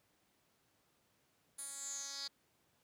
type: tone with band-pass filter sweep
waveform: 10% pulse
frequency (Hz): 278.1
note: C#4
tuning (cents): +6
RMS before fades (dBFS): -45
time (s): 1.58-2.28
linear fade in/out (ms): 10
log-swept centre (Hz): 10000 to 4700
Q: 7.3
effects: pink hiss -75 dBFS RMS until 2.83 s + high-pass 100 Hz 12 dB/octave